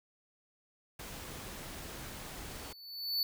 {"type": "noise", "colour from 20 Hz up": "pink", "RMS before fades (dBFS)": -45, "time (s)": [0.99, 2.73], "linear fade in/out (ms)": 5}
{"type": "tone with exponential growth", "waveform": "square", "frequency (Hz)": 4480, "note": "C#8", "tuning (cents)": 18, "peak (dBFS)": -28, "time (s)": [2.44, 3.23], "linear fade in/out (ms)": 1, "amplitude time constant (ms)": 170}
{"effects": []}